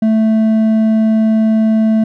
sine tone with hard clipping, 220 Hz, A3, in tune, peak -10 dBFS, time 0.02-2.04 s, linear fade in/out 5 ms, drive 5 dB, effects none

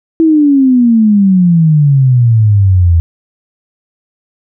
sine exponential sweep, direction down, 329.8 to 81.8 Hz, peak -4 dBFS, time 0.2-3 s, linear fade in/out 0 ms, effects none

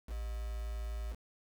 sine tone with quantisation, 56 Hz, A1, 31 cents sharp, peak -36 dBFS, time 0.07-1.16 s, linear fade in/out 50 ms, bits 8, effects none

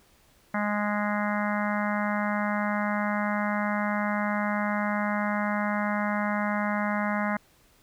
harmonic tone, 207.7 Hz, G#3, in tune, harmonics 1 / 3 / 4 / 5 / 6 / 7 / 8 / 9 / 10, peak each -28 / -33 / -34 / -35 / -36 / -36 / -37 / -38 / -38 dBFS, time 0.54-7.37 s, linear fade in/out 5 ms, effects pink hiss -61 dBFS RMS until 7.82 s

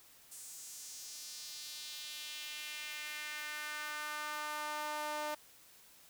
sawtooth tone with high-pass filter sweep, 300.7 Hz, D4, 41 cents sharp, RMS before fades -43 dBFS, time 0.31-5.35 s, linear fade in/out 10 ms, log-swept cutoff 8300 to 710 Hz, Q 1.9, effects white hiss -61 dBFS RMS until 6.09 s

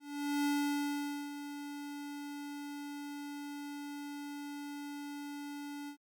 square tone with ADSR envelope, 288.3 Hz, D4, 32 cents flat, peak -30 dBFS, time 0-5.97 s, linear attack 450 ms, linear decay 850 ms, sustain -12 dB, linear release 85 ms, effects Opus 48 kbps

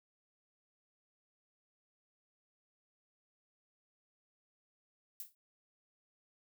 violet noise with exponential decay, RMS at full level -41 dBFS, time 5.2-5.35 s, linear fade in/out 2 ms, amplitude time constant 32 ms, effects none

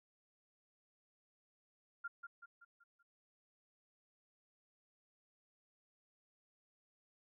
sine tone with echo, 1396.9 Hz, F6, in tune, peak -40 dBFS, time 2.04-2.08 s, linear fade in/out 10 ms, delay 190 ms, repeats 5, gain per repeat -6 dB, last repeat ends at 3.03 s, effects none

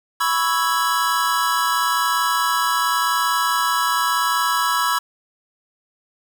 square chord, C# minor seventh, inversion third, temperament equal, 987.8 / 1108.7 / 1318.5 / 1661.2 Hz, B5 / C#6 / E6 / G#6, 0 / 0 / 0 / 0 cents, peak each -23 / -24 / -23 / -26 dBFS, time 0.2-4.99 s, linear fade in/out 10 ms, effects 7-bit

